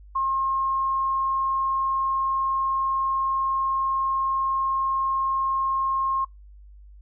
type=tone; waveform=sine; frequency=1071 Hz; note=C6; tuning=40 cents sharp; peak=-21 dBFS; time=0.15-6.25 s; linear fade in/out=10 ms; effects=noise-tail reverb RT60 0.2 s tail -26 dB re dry + added 50 Hz sine -44 dBFS peak until 7.01 s